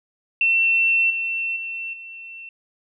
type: tone with level steps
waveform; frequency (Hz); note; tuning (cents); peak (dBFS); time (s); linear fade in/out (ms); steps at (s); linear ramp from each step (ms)
sine; 2698; E7; +40; -15 / -22 / -27 / -35; 0.41-2.49; 2; 1.1 / 1.56 / 1.93; 5
effects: none